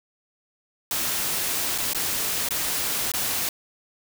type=noise with dropouts; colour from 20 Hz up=white; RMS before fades=-26 dBFS; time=0.91-3.49 s; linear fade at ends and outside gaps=2 ms; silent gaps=1.779-1.783 / 1.934-1.947 / 2.488-2.507 / 3.118-3.137 s; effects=none